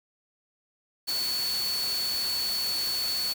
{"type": "tone in noise", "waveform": "sine", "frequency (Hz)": 4435, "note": "C#8", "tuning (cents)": 0, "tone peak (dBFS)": -27, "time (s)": [1.07, 3.34], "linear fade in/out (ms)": 20, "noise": "white", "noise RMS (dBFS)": -35, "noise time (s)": [1.07, 3.34], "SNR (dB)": 5, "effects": []}